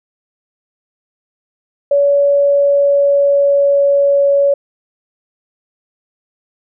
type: tone with pitch glide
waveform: sine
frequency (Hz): 567 to 562.1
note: C#5 to C#5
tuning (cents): +39 to +24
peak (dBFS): -8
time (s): 1.91-4.54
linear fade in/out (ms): 5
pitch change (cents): -15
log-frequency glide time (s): 2.25-4.2
effects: none